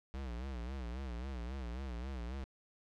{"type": "tone with vibrato", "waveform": "square", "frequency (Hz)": 62.9, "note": "B1", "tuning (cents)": 32, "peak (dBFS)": -40, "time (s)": [0.14, 2.44], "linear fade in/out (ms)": 0, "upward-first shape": "sine", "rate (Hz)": 3.7, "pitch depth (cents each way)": 150, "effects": ["low-pass 5000 Hz 12 dB/octave", "12-bit"]}